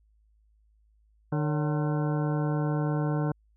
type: harmonic tone with a mistuned harmonic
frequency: 150.8 Hz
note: D3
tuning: 46 cents sharp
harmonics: 1 / 2 / 3 / 4 / 5 / 6 / 7 / 9 / 10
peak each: -26 / -32 / -36 / -38 / -40 / -42 / -43 / -45 / -46 dBFS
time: 1.32-3.32 s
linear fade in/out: 5 ms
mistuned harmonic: 4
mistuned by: -110 cents
effects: added 53 Hz sine -61 dBFS peak until 3.56 s